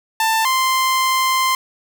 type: tone pair in turn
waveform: sawtooth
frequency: 889 / 1044.1 Hz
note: A5 / C6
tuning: +18 / -4 cents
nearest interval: minor third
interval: 278 cents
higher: second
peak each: -11 dBFS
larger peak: neither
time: 0.2-0.45 / 0.45-1.55 s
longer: second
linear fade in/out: 2 ms
effects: none